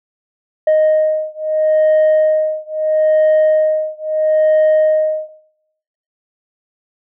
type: beating tone pair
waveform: sine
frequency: 621 / 621.76 Hz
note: D#5 / D#5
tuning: -3 / -1 cents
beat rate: 0.76 Hz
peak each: -12 dBFS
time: 0.67-5.29 s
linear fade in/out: 5 ms
effects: noise-tail reverb RT60 0.9 s tail -17 dB re dry + tanh soft clip ceiling -7 dBFS